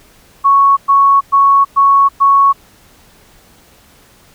sine tone bursts, 1109 Hz, C#6, in tune, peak -5 dBFS, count 5, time 0.44-2.53 s, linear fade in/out 20 ms, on 330 ms, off 110 ms, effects pink hiss -46 dBFS RMS until 4.34 s

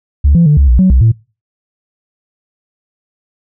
sine tone with pitch steps, 71.4 / 169.5 / 148.3 / 69.8 / 59.8 / 186.5 / 63.9 / 112.4 Hz, D2 / E3 / D3 / C#2 / A#1 / F#3 / C2 / A2, -48 / +49 / +17 / +13 / +45 / +14 / -40 / +37 cents, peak -3 dBFS, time 0.24-1.12 s, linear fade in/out 10 ms, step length 110 ms, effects noise-tail reverb RT60 0.3 s tail -23 dB re dry + tanh soft clip ceiling -1 dBFS

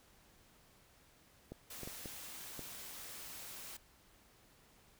clicks, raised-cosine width 2 ms, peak -32 dBFS, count 5, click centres 1.52 / 1.833 / 1.875 / 2.058 / 2.593 s
white noise, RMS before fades -49 dBFS, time 1.7-3.77 s, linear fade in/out 5 ms
effects pink hiss -66 dBFS RMS until 4.99 s

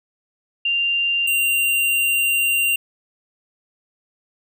sine / square tone pair in turn, 2786 / 2774 Hz, F7 / F7, -5 / -12 cents, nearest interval unison, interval 7 cents, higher first, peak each -17 dBFS, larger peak neither, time 0.65-1.27 / 1.27-2.76 s, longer second, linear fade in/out 5 ms, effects none

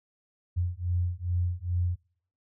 sine beating tone pair, 87.31 / 89.71 Hz, F2 / F2, 0 / +47 cents, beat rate 2.4 Hz, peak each -29 dBFS, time 0.56-1.96 s, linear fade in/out 20 ms, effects noise-tail reverb RT60 0.6 s tail -25 dB re dry

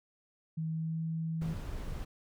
sine tone with pitch glide, 160 to 162.14 Hz, D#3 to E3, +49 to -28 cents, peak -32 dBFS, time 0.57-1.54 s, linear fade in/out 10 ms, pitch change +23 cents, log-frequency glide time 0.68-1.01 s
brown noise, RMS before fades -39 dBFS, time 1.41-2.05 s, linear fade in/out 10 ms
effects none

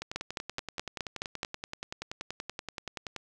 two click trains, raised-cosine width 0.2 ms, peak -19 / -15 dBFS, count 34 / 7, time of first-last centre 0.02-3.163 / 0.16-1.431 s, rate 10.5 / 4.72 Hz, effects none

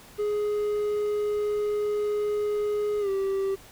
triangle tone with pitch glide, 417.4 to 389.4 Hz, G#4 to G4, +9 to -12 cents, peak -22 dBFS, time 0.18-3.56 s, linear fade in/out 20 ms, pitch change -121 cents, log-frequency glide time 3-3.09 s, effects pink hiss -50 dBFS RMS until 3.71 s

